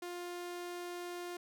sawtooth tone, 352.1 Hz, F4, 14 cents sharp, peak -37 dBFS, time 0.02-1.37 s, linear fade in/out 5 ms, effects none

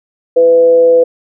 sine tone with frequency modulation, 500 Hz, B4, 21 cents sharp, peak -4 dBFS, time 0.36-1.04 s, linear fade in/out 10 ms, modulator 166 Hz, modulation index 0.26, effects none

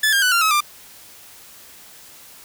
sawtooth tone with pitch steps, 1733 / 1607.6 / 1491.3 / 1383.5 / 1283.4 / 1190.5 Hz, A6 / G6 / F#6 / F6 / E6 / D6, -27 / +43 / +13 / -17 / -47 / +23 cents, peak -11 dBFS, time 0.03-0.606 s, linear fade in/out 5 ms, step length 96 ms, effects white hiss -44 dBFS RMS until 2.44 s

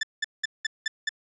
sawtooth tone bursts, 1760 Hz, A6, in tune, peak -20 dBFS, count 6, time 0.01-1.092 s, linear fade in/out 5 ms, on 22 ms, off 190 ms, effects resampled to 16000 Hz

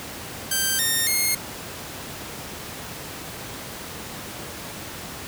5% pulse tone with pitch steps, 1568 / 1832.6 / 2142 Hz, G6 / A#6 / C7, 0 / -30 / +40 cents, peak -10 dBFS, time 0.51-1.35 s, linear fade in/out 5 ms, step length 280 ms, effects pink hiss -35 dBFS RMS until 5.27 s + high-pass 80 Hz 12 dB/octave

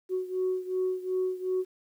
sine beating tone pair, 369.9 / 372.6 Hz, F#4 / F#4, 0 / +12 cents, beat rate 2.7 Hz, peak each -28 / -31 dBFS, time 0.09-1.65 s, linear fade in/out 50 ms, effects tanh soft clip ceiling -21 dBFS + 10-bit

